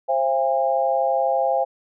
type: tone cluster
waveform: sine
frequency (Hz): 530 / 678 / 810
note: C5 / E5 / G#5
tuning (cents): +22 / +49 / -43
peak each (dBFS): -22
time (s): 0.08-1.65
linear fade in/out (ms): 20
effects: none